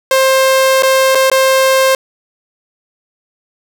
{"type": "tone with dropouts", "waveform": "sawtooth", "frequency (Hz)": 529, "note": "C5", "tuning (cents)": 19, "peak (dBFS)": -4, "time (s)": [0.11, 1.95], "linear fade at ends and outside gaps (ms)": 2, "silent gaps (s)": [[0.824, 0.832], [1.149, 1.153], [1.3, 1.315]], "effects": []}